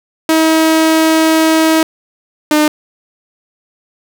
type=tone pair in turn; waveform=sawtooth; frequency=319.7 / 302.7 Hz; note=D#4 / D#4; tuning=+47 / -48 cents; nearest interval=minor second; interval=95 cents; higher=first; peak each=-4 dBFS; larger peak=neither; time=0.29-1.83 / 2.51-2.68 s; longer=first; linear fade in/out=2 ms; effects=none